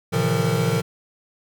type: tone cluster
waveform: square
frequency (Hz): 114.5 / 135.8 / 160.4 / 174.7 / 455.8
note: A#2 / C#3 / E3 / F3 / A#4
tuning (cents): -31 / -35 / -47 / +1 / -39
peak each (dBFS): -26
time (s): 0.12-0.82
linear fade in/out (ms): 20
effects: none